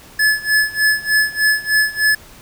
square tone with tremolo, 1719 Hz, A6, 41 cents flat, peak -11 dBFS, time 0.19-2.15 s, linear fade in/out 5 ms, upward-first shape sine, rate 3.3 Hz, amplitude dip 90%, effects pink hiss -42 dBFS RMS until 2.41 s

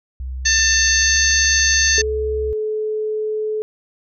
sine tone with pitch glide, 64.3 to 68.52 Hz, C2 to C#2, -30 to -19 cents, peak -24 dBFS, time 0.2-2.53 s, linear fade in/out 0 ms, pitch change +111 cents, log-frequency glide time 0.95-1.16 s
harmonic tone, 893 Hz, A5, 25 cents sharp, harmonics 2 / 3 / 4 / 5 / 6 / 7, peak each -17 / -26 / -27 / -20 / -28 / -17 dBFS, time 0.45-2.02 s, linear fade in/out 10 ms
sine tone, 430.3 Hz, A4, 39 cents flat, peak -19 dBFS, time 1.98-3.62 s, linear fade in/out 0 ms
effects none

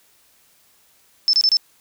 sine tone bursts, 5274 Hz, E8, in tune, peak -12 dBFS, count 4, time 1.28-1.569 s, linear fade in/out 0 ms, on 52 ms, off 27 ms, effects white hiss -57 dBFS RMS until 1.8 s

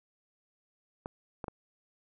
clicks, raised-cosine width 1 ms, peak -23 dBFS, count 3, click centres 1.059 / 1.442 / 1.482 s, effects none

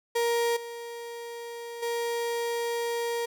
35% pulse tone with level steps, 469.4 Hz, A#4, 12 cents sharp, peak -22 / -35 / -26 dBFS, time 0.15-3.26 s, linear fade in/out 10 ms, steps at 0.56 / 1.82 s, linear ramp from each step 10 ms, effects none

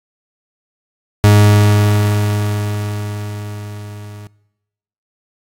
40% pulse tone with level ramp, 103.83 Hz, G#2, in tune, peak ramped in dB -4 to -31 dBFS, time 1.24-4.27 s, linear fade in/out 0 ms, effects noise-tail reverb RT60 1.0 s tail -23 dB re dry + AAC 64 kbps

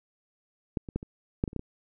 clicks, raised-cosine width 3 ms, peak -15 / -26 / -16 / -27 / -12 / -20 / -30 / -18 / -24 dBFS, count 9, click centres 0.772 / 0.888 / 0.96 / 1.029 / 1.439 / 1.478 / 1.531 / 1.563 / 1.594 s, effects none

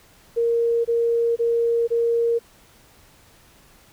sine tone bursts, 466.2 Hz, A#4, in tune, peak -17 dBFS, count 4, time 0.36-2.392 s, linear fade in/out 20 ms, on 490 ms, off 24 ms, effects pink hiss -53 dBFS RMS until 3.92 s

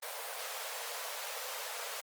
pink high-pass noise, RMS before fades -41 dBFS, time 0.02-2.01 s, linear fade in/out 10 ms, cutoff 460 Hz, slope 96 dB/octave, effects Opus 32 kbps

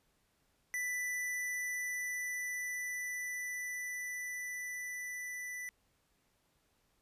square tone with level ramp, 1983 Hz, B6, 7 cents sharp, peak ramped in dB -35 to -41 dBFS, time 0.74-5.69 s, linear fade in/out 0 ms, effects pink hiss -75 dBFS RMS until 7.01 s + resampled to 32000 Hz

